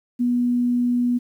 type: tone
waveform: sine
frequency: 243.8 Hz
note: B3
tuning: 22 cents flat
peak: -17 dBFS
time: 0.19-1.19 s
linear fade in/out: 20 ms
effects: 9-bit